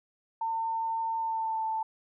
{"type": "tone with pitch glide", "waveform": "sine", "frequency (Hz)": [903, 884.4], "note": ["A5", "A5"], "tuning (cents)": [45, 9], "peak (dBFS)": -28, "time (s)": [0.41, 1.83], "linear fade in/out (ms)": 5, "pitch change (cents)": -36, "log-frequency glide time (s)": [1.15, 1.66], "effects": []}